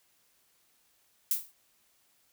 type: noise with exponential decay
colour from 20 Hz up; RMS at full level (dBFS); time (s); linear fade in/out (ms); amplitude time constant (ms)
violet; -24; 1.31-1.52; 2; 44
effects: white hiss -69 dBFS RMS until 2.32 s